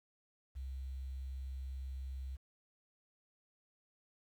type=tone with quantisation; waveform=sine; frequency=65.9 Hz; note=C2; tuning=13 cents sharp; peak=-40 dBFS; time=0.55-2.37 s; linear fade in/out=20 ms; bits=11; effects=none